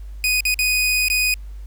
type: tone with dropouts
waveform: sawtooth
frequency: 2489 Hz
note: D#7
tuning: in tune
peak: -13 dBFS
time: 0.24-1.34 s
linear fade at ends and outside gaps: 1 ms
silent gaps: 0.406-0.452 / 0.542-0.59 / 1.084-1.1 s
effects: added 50 Hz sine -31 dBFS peak until 1.66 s + pink hiss -57 dBFS RMS until 1.66 s